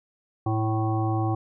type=harmonic tone; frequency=110 Hz; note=A2; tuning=in tune; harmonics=1 / 3 / 5 / 7 / 9 / 10; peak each=-24 / -28 / -39 / -30 / -43 / -36 dBFS; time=0.46-1.35 s; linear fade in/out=5 ms; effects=none